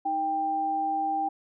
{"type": "tone pair together", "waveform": "sine", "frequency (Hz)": [313.5, 790], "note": ["D#4", "G5"], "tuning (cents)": [13, 13], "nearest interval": "octave + major third", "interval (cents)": 1600, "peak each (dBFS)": [-35, -25], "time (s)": [0.05, 1.29], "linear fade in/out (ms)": 10, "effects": []}